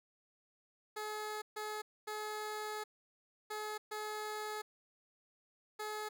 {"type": "tone bursts at uneven times", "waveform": "15% pulse", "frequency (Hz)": 425.8, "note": "G#4", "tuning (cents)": 43, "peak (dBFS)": -33, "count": 6, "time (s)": [[0.96, 1.42], [1.56, 1.82], [2.07, 2.84], [3.5, 3.78], [3.91, 4.62], [5.79, 6.09]], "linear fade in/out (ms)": 10, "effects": []}